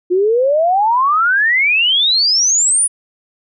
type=exponential sweep; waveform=sine; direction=up; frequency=349.2 to 9956 Hz; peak=-10 dBFS; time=0.1-2.88 s; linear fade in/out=20 ms; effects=none